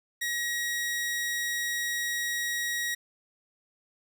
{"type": "tone", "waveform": "sawtooth", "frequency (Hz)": 1900, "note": "A#6", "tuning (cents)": 33, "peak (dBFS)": -25, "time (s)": [0.21, 2.95], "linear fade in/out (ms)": 10, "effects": []}